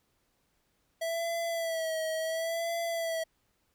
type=tone with vibrato; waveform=square; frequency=656 Hz; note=E5; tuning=9 cents flat; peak=-31 dBFS; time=1.01-3.24 s; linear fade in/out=10 ms; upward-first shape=sine; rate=0.71 Hz; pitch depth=50 cents each way; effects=pink hiss -74 dBFS RMS until 3.74 s